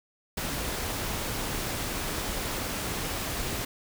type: noise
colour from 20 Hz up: pink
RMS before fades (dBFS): -32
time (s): 0.37-3.65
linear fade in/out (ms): 5
effects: none